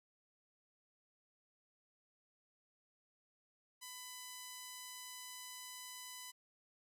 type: tone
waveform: 5% pulse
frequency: 1001 Hz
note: B5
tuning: 23 cents sharp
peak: -36 dBFS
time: 3.81-6.32 s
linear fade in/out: 20 ms
effects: none